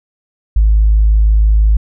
sine tone, 53 Hz, G#1, 36 cents sharp, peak -5 dBFS, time 0.56-1.77 s, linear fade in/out 5 ms, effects tanh soft clip ceiling -2 dBFS

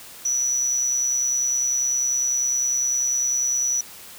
sine tone with amplitude modulation, 5900 Hz, F#8, 6 cents flat, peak -17 dBFS, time 0.25-3.81 s, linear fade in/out 5 ms, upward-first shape sine, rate 130 Hz, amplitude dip 55%, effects white hiss -42 dBFS RMS until 4.18 s

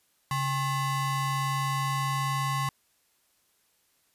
square ring-modulated tone, 469.4 Hz, A#4, 12 cents sharp, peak -24 dBFS, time 0.31-2.69 s, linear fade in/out 2 ms, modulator 607 Hz, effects white hiss -69 dBFS RMS until 4.14 s + resampled to 32000 Hz

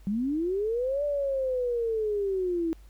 sine linear two-way sweep, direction up then down, 190 to 587.3 to 321.4 Hz, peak -25 dBFS, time 0.07-2.73 s, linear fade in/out 0 ms, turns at 1.04 s, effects added 50 Hz sine -48 dBFS peak until 2.89 s + pink hiss -63 dBFS RMS until 2.89 s

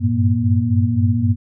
sine tone cluster, 95.7 / 99.5 / 114.8 / 237.3 Hz, G2 / G2 / A#2 / A#3, -41 / +26 / -26 / +31 cents, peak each -19 dBFS, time 0-1.36 s, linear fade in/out 50 ms, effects none

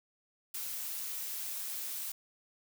blue noise, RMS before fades -39 dBFS, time 0.54-2.12 s, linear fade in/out 5 ms, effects none

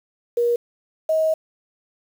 sine tone pair in turn, 475.3 / 634.4 Hz, A#4 / D#5, +34 / +33 cents, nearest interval perfect fourth, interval 499 cents, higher second, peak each -16 dBFS, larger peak neither, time 0.37-0.56 / 1.09-1.34 s, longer second, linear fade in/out 5 ms, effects 7-bit

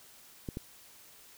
clicks, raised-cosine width 3 ms, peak -23 dBFS, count 2, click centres 0.488 / 0.571 s, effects white hiss -56 dBFS RMS until 1.37 s

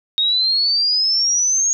sine exponential sweep, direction up, 3729 to 6650 Hz, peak -14 dBFS, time 0.18-1.73 s, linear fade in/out 0 ms, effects none

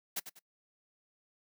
white noise with echo, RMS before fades -35 dBFS, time 0.16-0.2 s, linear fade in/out 10 ms, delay 97 ms, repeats 2, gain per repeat -10 dB, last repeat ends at 0.394 s, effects noise-tail reverb RT60 0.1 s tail -22 dB re dry + high-pass 200 Hz 12 dB/octave

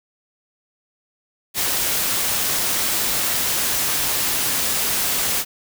white noise, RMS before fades -21 dBFS, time 1.54-5.45 s, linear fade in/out 50 ms, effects none

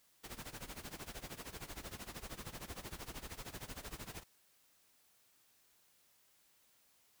pink noise with tremolo, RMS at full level -45 dBFS, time 0.23-4.24 s, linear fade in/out 20 ms, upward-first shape sine, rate 13 Hz, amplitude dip 85%, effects white hiss -71 dBFS RMS until 7.2 s

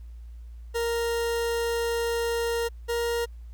40% pulse tone pair in turn, 466.2 / 469.7 Hz, A#4 / A#4, 0 / +13 cents, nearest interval unison, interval 13 cents, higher second, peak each -24 dBFS, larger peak neither, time 0.74-2.69 / 2.88-3.26 s, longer first, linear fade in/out 20 ms, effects added 58 Hz sine -39 dBFS peak until 3.53 s + pink hiss -68 dBFS RMS until 3.53 s

